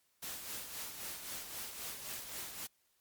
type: noise with tremolo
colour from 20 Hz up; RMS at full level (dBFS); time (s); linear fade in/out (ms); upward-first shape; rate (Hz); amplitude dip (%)
white; -42; 0.22-2.67; 10; sine; 3.8; 50
effects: white hiss -75 dBFS RMS until 3 s + MP3 96 kbps